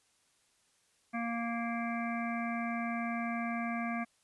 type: harmonic tone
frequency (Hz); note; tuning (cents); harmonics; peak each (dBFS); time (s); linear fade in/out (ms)
233.1; A#3; 0; 1 / 3 / 5 / 7 / 9 / 10; -35 / -39 / -42 / -44 / -44 / -45; 1.13-4.05; 20
effects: white hiss -71 dBFS RMS until 4.23 s + resampled to 24000 Hz

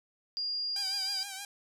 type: tone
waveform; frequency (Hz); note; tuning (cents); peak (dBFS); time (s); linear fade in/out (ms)
sine; 4822; D8; +45; -31; 0.37-1.23; 0
type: tone with vibrato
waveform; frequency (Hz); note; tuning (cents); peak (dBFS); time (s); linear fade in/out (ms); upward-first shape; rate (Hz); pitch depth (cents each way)
5% pulse; 784; G5; 0; -27; 0.76-1.45; 2; triangle; 6.4; 70
effects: none

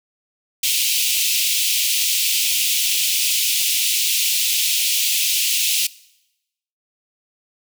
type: high-pass noise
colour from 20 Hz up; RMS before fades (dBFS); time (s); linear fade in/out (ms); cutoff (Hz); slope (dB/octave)
pink; -19; 0.63-5.87; 5; 2500; 48
effects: noise-tail reverb RT60 0.9 s tail -21 dB re dry

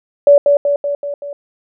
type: tone with echo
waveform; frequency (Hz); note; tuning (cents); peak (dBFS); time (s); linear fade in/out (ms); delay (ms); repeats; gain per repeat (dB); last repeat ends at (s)
sine; 573; D5; -43; -3; 0.27-0.38; 2; 190; 5; -4; 1.33
effects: none

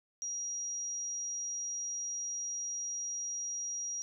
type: tone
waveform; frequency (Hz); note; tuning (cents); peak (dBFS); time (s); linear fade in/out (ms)
sine; 5730; F8; +44; -35; 0.22-4.02; 0
effects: none

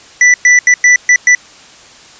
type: tone bursts at uneven times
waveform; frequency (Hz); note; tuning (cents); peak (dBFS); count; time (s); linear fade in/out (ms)
square; 1975.5; B6; 0; -4; 6; 0.21-0.34 / 0.45-0.59 / 0.67-0.74 / 0.84-0.96 / 1.09-1.16 / 1.27-1.35; 2
effects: white hiss -38 dBFS RMS until 2.19 s + resampled to 16000 Hz

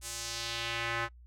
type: tone with band-pass filter sweep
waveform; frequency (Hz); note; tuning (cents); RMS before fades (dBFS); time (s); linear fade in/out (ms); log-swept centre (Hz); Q
square; 116.54; A#2; 0; -36; 0.01-1.09; 50; 8900 to 1500; 1.5
effects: noise-tail reverb RT60 0.1 s tail -23 dB re dry + added 60 Hz sine -51 dBFS peak until 1.26 s

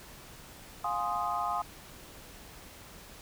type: chord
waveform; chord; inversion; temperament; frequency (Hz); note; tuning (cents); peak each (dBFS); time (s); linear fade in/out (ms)
sine; F minor seventh; none; equal with one note detuned; 705.8 / 830.6 / 1046.5 / 1244.5; F5 / Ab5 / C6 / Eb6; +18 / 0 / 0 / 0; -35 / -35 / -35 / -34; 0.84-1.62; 5
effects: pink hiss -50 dBFS RMS until 3.21 s

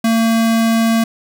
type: tone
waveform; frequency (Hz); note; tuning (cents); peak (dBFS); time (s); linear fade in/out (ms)
square; 226.8; A#3; -47; -12; 0.04-1.04; 5
effects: none

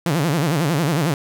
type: tone with vibrato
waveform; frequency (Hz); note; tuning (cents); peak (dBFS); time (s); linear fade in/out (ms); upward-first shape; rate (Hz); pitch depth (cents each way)
sawtooth; 155.56; D#3; 0; -13; 0.06-1.14; 2; sine; 11; 220
effects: 8-bit

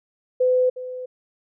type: tone with echo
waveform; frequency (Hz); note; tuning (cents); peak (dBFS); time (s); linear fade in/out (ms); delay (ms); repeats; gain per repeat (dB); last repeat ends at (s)
sine; 506; B4; +42; -15; 0.4-0.7; 10; 360; 1; -14; 1.06
effects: none

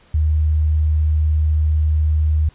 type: tone with vibrato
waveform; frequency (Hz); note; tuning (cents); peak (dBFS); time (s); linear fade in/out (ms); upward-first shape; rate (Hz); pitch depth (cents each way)
sine; 77; D#2; -17; -13; 0.14-2.49; 5; square; 20; 31
effects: pink hiss -52 dBFS RMS until 2.54 s + resampled to 8000 Hz

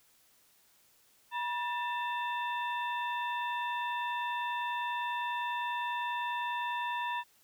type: harmonic tone with a mistuned harmonic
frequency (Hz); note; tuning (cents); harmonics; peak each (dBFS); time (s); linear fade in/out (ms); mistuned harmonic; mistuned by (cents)
890; A5; +20; 1 / 2 / 3 / 4; -33 / -39 / -43 / -45; 1.31-7.24; 50; 1; +140
effects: white hiss -66 dBFS RMS until 7.43 s

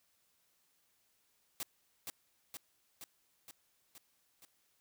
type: noise with echo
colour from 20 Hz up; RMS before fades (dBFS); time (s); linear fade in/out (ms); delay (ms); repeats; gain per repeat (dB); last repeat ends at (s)
white; -40; 1.6-1.63; 0; 470; 6; -3; 4.45
effects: white hiss -75 dBFS RMS until 4.8 s

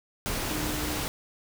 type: tone in noise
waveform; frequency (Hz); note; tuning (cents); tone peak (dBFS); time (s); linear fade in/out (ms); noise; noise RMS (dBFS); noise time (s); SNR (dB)
sine; 302; D4; +48; -34; 0.51-1; 0; pink; -31; 0.26-1.08; -6
effects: none

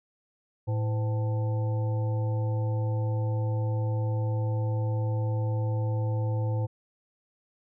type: harmonic tone with a mistuned harmonic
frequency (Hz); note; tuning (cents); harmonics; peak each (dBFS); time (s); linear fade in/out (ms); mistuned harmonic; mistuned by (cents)
110; A2; 0; 1 / 3 / 5 / 7 / 8; -25 / -41 / -37 / -46 / -43; 0.67-6.67; 20; 5; -120
effects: none

